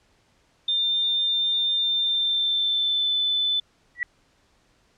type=tone with pitch glide; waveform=sine; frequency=3602 to 3512 Hz; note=A7 to A7; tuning=+40 to -4 cents; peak=-20 dBFS; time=0.68-3.6 s; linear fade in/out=5 ms; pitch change=-44 cents; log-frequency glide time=1.91-3.17 s
type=tone with exponential growth; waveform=sine; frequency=1943 Hz; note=B6; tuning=29 cents flat; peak=-18 dBFS; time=3.95-4.03 s; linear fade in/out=1 ms; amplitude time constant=17 ms
effects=pink hiss -63 dBFS RMS until 4.97 s + low-pass 7000 Hz 12 dB/octave